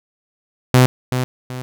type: tone with echo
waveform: sawtooth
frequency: 127 Hz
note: B2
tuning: 49 cents sharp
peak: -4 dBFS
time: 0.74-0.86 s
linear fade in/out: 0 ms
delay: 380 ms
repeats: 2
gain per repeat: -9 dB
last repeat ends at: 1.62 s
effects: none